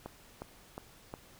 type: click train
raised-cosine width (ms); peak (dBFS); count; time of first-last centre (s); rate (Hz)
1; -26; 4; 0.06-1.139; 2.78
effects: pink hiss -58 dBFS RMS until 1.39 s